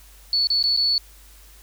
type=tone with dropouts; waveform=sine; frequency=4435 Hz; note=C#8; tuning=in tune; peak=-17 dBFS; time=0.33-0.98 s; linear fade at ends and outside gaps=1 ms; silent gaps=0.471-0.502 / 0.627-0.639 / 0.765-0.773 s; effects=added 50 Hz sine -47 dBFS peak until 1.62 s + white hiss -51 dBFS RMS until 1.62 s